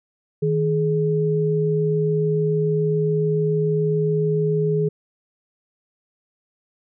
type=tone pair together; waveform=sine; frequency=157.5 / 420.5 Hz; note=D#3 / G#4; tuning=+21 / +22 cents; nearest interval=octave + perfect fourth; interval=1701 cents; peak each=-20 dBFS; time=0.42-4.89 s; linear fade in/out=10 ms; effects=none